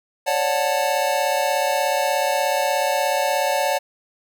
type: chord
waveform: square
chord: D major seventh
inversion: third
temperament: just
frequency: 550.6 / 587.3 / 734.2 / 881 Hz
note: C#5 / D5 / F#5 / A5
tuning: -12 / 0 / -14 / +2 cents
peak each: -25 dBFS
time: 0.26-3.79 s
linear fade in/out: 20 ms
effects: none